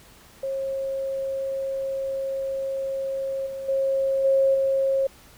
sine tone with level steps, 540 Hz, C#5, 45 cents flat, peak -25 / -30 / -20 / -16 / -19 dBFS, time 0.43-5.07 s, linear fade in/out 5 ms, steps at 3.46 / 3.68 / 4.24 / 4.54 s, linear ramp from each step 10 ms, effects pink hiss -51 dBFS RMS until 5.37 s

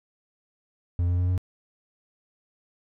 triangle tone with pitch steps, 87.31 / 88.58 / 89.87 / 91.18 Hz, F2 / F2 / F#2 / F#2, 0 / +25 / -50 / -25 cents, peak -19 dBFS, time 0.99-1.378 s, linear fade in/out 0 ms, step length 97 ms, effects none

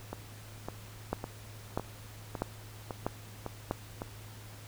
two click trains, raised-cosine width 1 ms, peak -22 / -16 dBFS, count 8 / 5, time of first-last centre 0.13-4.019 / 1.13-3.711 s, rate 1.8 / 1.55 Hz, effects added 106 Hz sine -48 dBFS peak until 4.67 s + pink hiss -52 dBFS RMS until 4.67 s

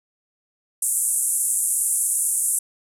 pink band-pass noise, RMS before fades -22 dBFS, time 0.82-2.59 s, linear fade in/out 5 ms, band 8200 to 11000 Hz, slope 48 dB/octave, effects none

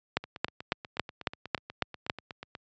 two click trains, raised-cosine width 0.3 ms, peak -9 / -24 dBFS, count 8 / 20, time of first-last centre 0.17-2.098 / 0.24-2.551 s, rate 3.63 / 8.22 Hz, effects high-pass 80 Hz 12 dB/octave + resampled to 16000 Hz

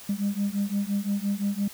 sine beating tone pair, 198.5 / 204.3 Hz, G3 / G#3, +22 / -28 cents, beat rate 5.8 Hz, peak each -26 dBFS, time 0.09-1.68 s, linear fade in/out 5 ms, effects tanh soft clip ceiling -20 dBFS + white hiss -45 dBFS RMS until 1.73 s

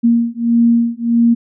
sine beating tone pair, 233.1 / 234.7 Hz, A#3 / A#3, 0 / +12 cents, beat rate 1.6 Hz, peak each -13 dBFS, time 0.03-1.35 s, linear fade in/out 20 ms, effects none

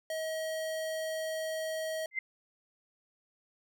square tone, 636 Hz, D#5, 38 cents sharp, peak -34 dBFS, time 0.1-2.06 s, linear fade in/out 2 ms
sine tone with exponential growth, 2078 Hz, C7, 12 cents flat, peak -26 dBFS, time 2.11-2.19 s, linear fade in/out 5 ms, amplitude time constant 17 ms
effects none

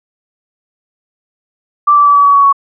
sine tone with pitch steps, 1171 / 1161.6 / 1152.2 / 1142.9 / 1133.7 / 1124.6 / 1115.5 Hz, D6 / D6 / D6 / D6 / C#6 / C#6 / C#6, -5 / -19 / -33 / -47 / +39 / +25 / +11 cents, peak -4 dBFS, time 1.87-2.528 s, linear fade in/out 10 ms, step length 94 ms, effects none

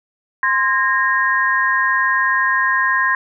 sine tone cluster, 1046 / 1635 / 1854 Hz, C6 / G#6 / A#6, -1 / -28 / -10 cents, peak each -18 dBFS, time 0.43-3.15 s, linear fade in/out 2 ms, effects none

